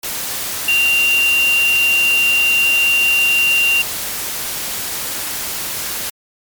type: tone in noise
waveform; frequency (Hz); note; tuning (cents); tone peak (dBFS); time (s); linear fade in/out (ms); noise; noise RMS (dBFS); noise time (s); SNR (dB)
sine; 2772; F7; -14; -11; 0.68-3.82; 5; white; -23; 0.03-6.1; +9
effects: MP3 96 kbps